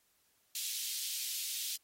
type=high-pass noise; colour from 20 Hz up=pink; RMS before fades=-39 dBFS; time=0.55-1.76 s; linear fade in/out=2 ms; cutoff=3200 Hz; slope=24 dB/octave; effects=white hiss -73 dBFS RMS until 1.83 s + AAC 48 kbps